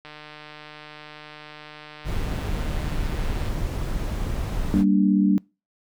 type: click train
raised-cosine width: 0.3 ms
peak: -25 dBFS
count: 520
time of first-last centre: 0.05-3.487 s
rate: 151 Hz
type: noise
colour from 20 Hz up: brown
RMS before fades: -26 dBFS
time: 2.04-4.85 s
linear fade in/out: 50 ms
type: chord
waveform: sine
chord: G minor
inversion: none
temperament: equal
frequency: 196 / 233.1 / 293.7 Hz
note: G3 / Bb3 / D4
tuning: 0 / 0 / 0 cents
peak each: -18 / -24 / -21 dBFS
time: 4.74-5.38 s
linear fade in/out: 0 ms
effects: noise-tail reverb RT60 0.3 s tail -26 dB re dry